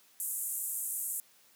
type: band-pass noise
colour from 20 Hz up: white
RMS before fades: -36 dBFS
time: 0.2-1.2 s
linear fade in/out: 0 ms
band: 7600 to 14000 Hz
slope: 48 dB/octave
effects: white hiss -63 dBFS RMS until 1.55 s + high-pass 150 Hz 12 dB/octave